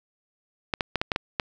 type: clicks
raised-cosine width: 0.3 ms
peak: -8 dBFS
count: 7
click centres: 0.738 / 0.808 / 0.957 / 1.015 / 1.118 / 1.161 / 1.398 s
effects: none